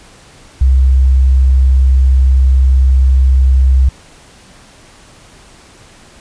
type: tone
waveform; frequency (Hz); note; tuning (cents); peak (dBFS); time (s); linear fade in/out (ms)
sine; 65.41; C2; 0; -5; 0.61-3.89; 5
effects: pink hiss -41 dBFS RMS until 6.2 s + resampled to 22050 Hz